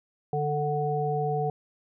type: harmonic tone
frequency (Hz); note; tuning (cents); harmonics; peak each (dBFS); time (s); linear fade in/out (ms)
147.9; D3; +13; 1 / 3 / 5; -29 / -29 / -29; 0.33-1.5; 2
effects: none